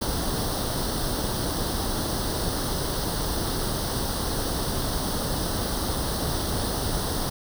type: noise with comb filter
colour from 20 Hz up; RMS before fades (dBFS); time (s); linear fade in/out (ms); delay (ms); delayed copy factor
pink; -27; 0.01-7.3; 10; 0.21; +0.8
effects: none